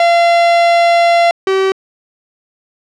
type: tone pair in turn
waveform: 45% pulse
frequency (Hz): 685 / 383.8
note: F5 / G4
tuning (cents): -34 / -37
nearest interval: minor seventh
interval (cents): 1003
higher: first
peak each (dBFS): -7 / -10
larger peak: first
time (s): 0-1.31 / 1.47-1.72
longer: first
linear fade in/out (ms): 2
effects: low-pass 4000 Hz 12 dB/octave